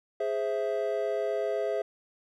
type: chord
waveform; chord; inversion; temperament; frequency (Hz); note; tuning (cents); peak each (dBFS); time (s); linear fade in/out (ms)
triangle; Ab augmented; none; equal; 415.3 / 523.3 / 659.3; Ab4 / C5 / E5; 0 / 0 / 0; -29 / -31 / -29; 0.2-1.82; 5
effects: none